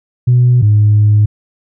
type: tone pair in turn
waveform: sine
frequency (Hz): 123.47 / 105.09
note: B2 / G#2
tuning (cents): 0 / +21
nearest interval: minor third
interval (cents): 279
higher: first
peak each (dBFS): -4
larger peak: neither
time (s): 0.27-0.62 / 0.62-1.26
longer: second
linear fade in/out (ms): 10
effects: tanh soft clip ceiling -2 dBFS